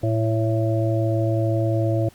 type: harmonic tone with a mistuned harmonic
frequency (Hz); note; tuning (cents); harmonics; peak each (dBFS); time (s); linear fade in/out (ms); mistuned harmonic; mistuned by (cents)
111.2; A2; +19; 1 / 3 / 5 / 6; -20 / -25 / -27 / -28; 0.03-2.09; 5; 1; +15
effects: pink hiss -52 dBFS RMS until 2.14 s + Opus 48 kbps

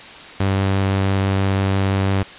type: tone with vibrato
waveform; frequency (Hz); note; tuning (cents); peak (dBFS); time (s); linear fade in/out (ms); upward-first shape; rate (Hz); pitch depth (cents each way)
sawtooth; 97.1; G2; -16; -12; 0.4-2.23; 5; triangle; 6; 9
effects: white hiss -37 dBFS RMS until 2.38 s + resampled to 8000 Hz

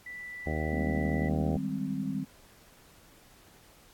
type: tone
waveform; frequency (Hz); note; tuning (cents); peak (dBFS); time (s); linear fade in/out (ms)
sine; 1975.5; B6; 0; -39; 0.06-1.29; 5
type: harmonic tone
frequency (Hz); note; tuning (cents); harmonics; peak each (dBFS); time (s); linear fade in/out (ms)
77.6; D#2; -4; 1 / 2 / 3 / 4 / 5 / 6 / 7 / 8 / 9 / 10; -33 / -36 / -38 / -39 / -40 / -41 / -41 / -42 / -43 / -43; 0.46-1.57; 5
type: chord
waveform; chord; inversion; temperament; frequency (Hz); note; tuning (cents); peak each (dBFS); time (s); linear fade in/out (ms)
sine; Ab major seventh; second; equal; 155.56 / 196 / 207.7 / 261.6; Eb3 / G3 / Ab3 / C4; 0 / 0 / 0 / 0; -37 / -34 / -39 / -34; 0.72-2.25; 20
effects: pink hiss -58 dBFS RMS until 3.93 s + AAC 64 kbps

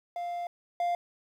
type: tone pair in turn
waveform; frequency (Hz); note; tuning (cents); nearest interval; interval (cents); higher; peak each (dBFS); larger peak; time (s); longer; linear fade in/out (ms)
triangle; 698.5 / 698.5; F5 / F5; 0 / 0; unison; 0; neither; -30 / -24; second; 0.16-0.47 / 0.8-0.95; first; 2
effects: 10-bit

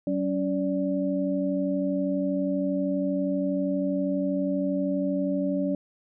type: tone cluster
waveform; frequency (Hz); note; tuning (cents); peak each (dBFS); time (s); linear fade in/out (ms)
sine; 189 / 281.5 / 582; F#3 / C#4 / D5; +37 / +27 / -16; -29 / -26 / -30; 0.07-5.75; 2
effects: none

